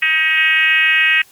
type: tone with frequency modulation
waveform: sine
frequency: 2217 Hz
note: C#7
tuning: in tune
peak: -10 dBFS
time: 0.02-1.22 s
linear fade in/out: 5 ms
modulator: 317 Hz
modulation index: 1.8
effects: white hiss -48 dBFS RMS until 1.31 s + Opus 32 kbps